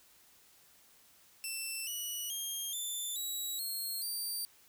10% pulse tone with pitch steps, 2678 / 2937 / 3222 / 3534 / 3876 / 4251 / 4663 Hz, E7 / F#7 / G7 / A7 / B7 / C8 / D8, +27 / -13 / +47 / +7 / -33 / +27 / -13 cents, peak -29 dBFS, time 1.44-4.45 s, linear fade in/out 0 ms, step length 430 ms, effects white hiss -63 dBFS RMS until 4.68 s

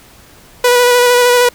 sawtooth tone with vibrato, 489.9 Hz, B4, 14 cents flat, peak -3 dBFS, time 0.64-1.49 s, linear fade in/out 5 ms, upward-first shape square, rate 13 Hz, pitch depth 15 cents each way, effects pink hiss -42 dBFS RMS until 1.54 s

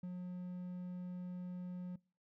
triangle tone, 180 Hz, F#3, 47 cents flat, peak -39 dBFS, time 0.03-1.96 s, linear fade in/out 5 ms, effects noise-tail reverb RT60 0.4 s tail -25 dB re dry

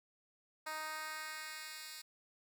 10% pulse tone with high-pass filter sweep, 311.1 Hz, D#4, in tune, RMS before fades -45 dBFS, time 0.66-2.02 s, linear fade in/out 10 ms, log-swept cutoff 850 to 3500 Hz, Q 1, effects none

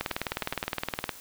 two click trains, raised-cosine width 0.3 ms, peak -12 / -21 dBFS, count 22 / 6, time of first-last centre 0.01-1.092 / 0.11-0.639 s, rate 19.4 / 9.46 Hz, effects white hiss -47 dBFS RMS until 1.2 s

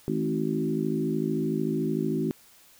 harmonic tone with a mistuned harmonic, 53.4 Hz, G#1, 49 cents sharp, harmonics 3 / 4 / 5 / 6 / 7, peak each -31 / -31 / -31 / -31 / -31 dBFS, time 0.08-2.31 s, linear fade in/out 0 ms, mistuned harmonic 4, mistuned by +21 cents, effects white hiss -56 dBFS RMS until 2.79 s

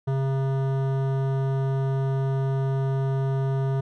sine tone with hard clipping, 134.8 Hz, C#3, 48 cents flat, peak -24 dBFS, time 0.07-3.81 s, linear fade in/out 10 ms, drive 15 dB, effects none

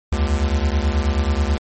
square beating tone pair, 69.3 / 78.6 Hz, C#2 / D#2, 0 / +18 cents, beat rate 9.3 Hz, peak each -19 / -21 dBFS, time 0.12-1.58 s, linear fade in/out 5 ms, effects MP3 32 kbps

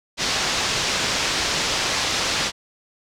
white low-pass noise, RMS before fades -23 dBFS, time 0.17-2.52 s, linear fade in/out 50 ms, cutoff 6000 Hz, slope 24 dB/octave, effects none

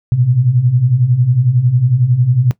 sine beating tone pair, 116.54 / 127.54 Hz, A#2 / C3, 0 / -44 cents, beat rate 11 Hz, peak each -16 / -10 dBFS, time 0.12-2.51 s, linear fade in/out 0 ms, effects noise-tail reverb RT60 0.1 s tail -17 dB re dry

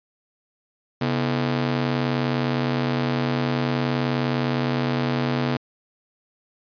sawtooth ring-modulated tone, 189.5 Hz, F#3, 42 cents sharp, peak -14 dBFS, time 1.01-5.57 s, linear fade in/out 5 ms, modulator 55 Hz, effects resampled to 11025 Hz

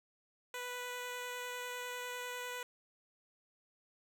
10% pulse tone with vibrato, 493.9 Hz, B4, in tune, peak -32 dBFS, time 0.54-2.63 s, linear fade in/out 2 ms, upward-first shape triangle, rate 10 Hz, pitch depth 9 cents each way, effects none

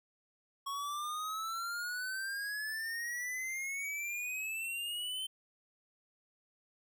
square exponential sweep, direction up, 1102 to 3100 Hz, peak -37 dBFS, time 0.66-5.27 s, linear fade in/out 10 ms, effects none

